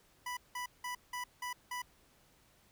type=tone bursts; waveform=25% pulse; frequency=987.8 Hz; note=B5; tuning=in tune; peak=-34 dBFS; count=6; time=0.26-1.82 s; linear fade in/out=5 ms; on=110 ms; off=180 ms; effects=pink hiss -67 dBFS RMS until 2.71 s